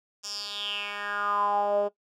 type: tone with band-pass filter sweep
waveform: 10% pulse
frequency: 204.6 Hz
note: G#3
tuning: 26 cents flat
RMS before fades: -29 dBFS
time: 0.23-1.89 s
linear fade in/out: 20 ms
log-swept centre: 6100 to 510 Hz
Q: 5.9
effects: noise-tail reverb RT60 0.1 s tail -17 dB re dry